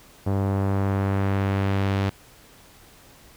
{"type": "tone with low-pass filter sweep", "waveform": "sawtooth", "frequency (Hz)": 98, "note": "G2", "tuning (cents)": 0, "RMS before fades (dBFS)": -23, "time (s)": [0.26, 2.1], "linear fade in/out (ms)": 10, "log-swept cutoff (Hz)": [820, 3900], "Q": 0.88, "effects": ["pink hiss -51 dBFS RMS until 3.36 s"]}